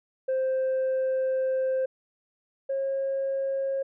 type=tone pair in turn; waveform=sine; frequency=523.3 / 541.9 Hz; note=C5 / C#5; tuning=0 / -39 cents; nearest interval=minor second; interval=61 cents; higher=second; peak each=-21 / -24 dBFS; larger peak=first; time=0.28-1.86 / 2.69-3.83 s; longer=first; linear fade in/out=10 ms; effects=tanh soft clip ceiling -22 dBFS